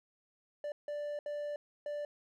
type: tone bursts at uneven times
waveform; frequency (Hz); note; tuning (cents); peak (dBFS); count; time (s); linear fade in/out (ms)
triangle; 587.3; D5; 0; -34; 4; 0.64-0.72 / 0.88-1.19 / 1.26-1.56 / 1.86-2.05; 2
effects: none